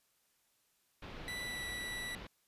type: low-pass noise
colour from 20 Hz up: pink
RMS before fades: -48 dBFS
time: 1.02-2.27 s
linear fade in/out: 5 ms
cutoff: 4000 Hz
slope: 24 dB/octave
type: tone with pitch glide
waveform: 30% pulse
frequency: 1975.5 to 1959.6 Hz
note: B6 to B6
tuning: 0 to -14 cents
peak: -37 dBFS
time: 1.28-2.15 s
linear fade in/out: 0 ms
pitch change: -14 cents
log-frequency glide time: 1.43-1.62 s
effects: white hiss -75 dBFS RMS until 2.47 s + resampled to 32000 Hz